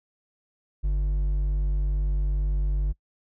triangle tone with hard clipping, 48.88 Hz, G1, 4 cents flat, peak -23 dBFS, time 0.83-2.93 s, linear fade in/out 20 ms, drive 8 dB, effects noise-tail reverb RT60 0.1 s tail -24 dB re dry

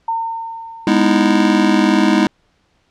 sine tone with exponential decay, 910 Hz, A#5, 42 cents flat, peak -15 dBFS, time 0.08-1.79 s, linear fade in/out 5 ms, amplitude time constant 370 ms
square chord, E major seventh, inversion first, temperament just, 206 / 247.2 / 309 / 329.6 Hz, G#3 / B3 / D#4 / E4, -14 / +2 / -12 / 0 cents, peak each -16 / -19 / -16 / -18 dBFS, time 0.87-2.27 s, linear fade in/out 2 ms
effects pink hiss -60 dBFS RMS until 2.9 s + low-pass 5000 Hz 12 dB/octave

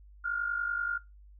sine tone pair together, 1402.6 / 1453 Hz, F6 / F#6, +7 / -32 cents, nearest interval minor second, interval 61 cents, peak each -31 / -36 dBFS, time 0.24-0.98 s, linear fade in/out 10 ms, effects noise-tail reverb RT60 0.2 s tail -18 dB re dry + added 50 Hz sine -51 dBFS peak until 1.39 s

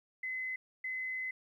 sine tone bursts at uneven times, 2036 Hz, C7, 48 cents flat, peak -35 dBFS, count 2, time 0.23-0.56 / 0.84-1.31 s, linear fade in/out 5 ms, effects 12-bit

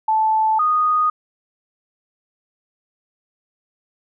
sine tone pair in turn, 875 / 1237.4 Hz, A5 / D#6, -10 / -10 cents, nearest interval tritone, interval 600 cents, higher second, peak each -14 dBFS, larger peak neither, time 0.08-0.59 / 0.59-1.1 s, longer neither, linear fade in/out 5 ms, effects none

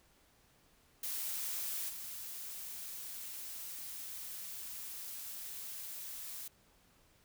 blue noise with level steps, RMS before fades -39 / -45 dBFS, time 1.03-6.48 s, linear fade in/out 5 ms, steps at 1.88 s, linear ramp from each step 20 ms, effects pink hiss -68 dBFS RMS until 7.24 s

